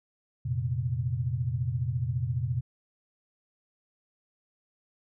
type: chord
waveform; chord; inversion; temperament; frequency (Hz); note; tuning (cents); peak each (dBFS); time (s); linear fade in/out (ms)
sine; F suspended fourth; none; just; 87.31 / 116.41 / 130.96; F2 / Bb2 / C3; 0 / -2 / +2; -35 / -30 / -30; 0.45-2.61; 10
effects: none